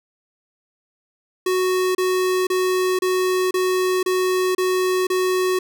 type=tone bursts; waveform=square; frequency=369.7 Hz; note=F#4; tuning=1 cent flat; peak=-18 dBFS; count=8; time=1.46-5.59 s; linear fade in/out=5 ms; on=490 ms; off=30 ms; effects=none